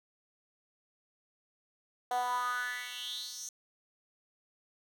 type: tone with high-pass filter sweep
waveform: 10% pulse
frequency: 246.9 Hz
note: B3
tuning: in tune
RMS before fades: -36 dBFS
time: 2.11-3.49 s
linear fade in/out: 2 ms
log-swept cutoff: 670 to 6400 Hz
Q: 5.7
effects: none